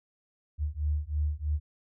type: beating tone pair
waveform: sine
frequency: 73.42 / 76.52 Hz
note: D2 / D#2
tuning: 0 / -28 cents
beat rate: 3.1 Hz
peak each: -30 dBFS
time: 0.58-1.6 s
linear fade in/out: 50 ms
effects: none